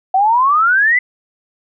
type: exponential sweep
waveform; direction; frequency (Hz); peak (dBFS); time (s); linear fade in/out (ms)
sine; up; 740 to 2045; -9; 0.14-0.99; 5
effects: none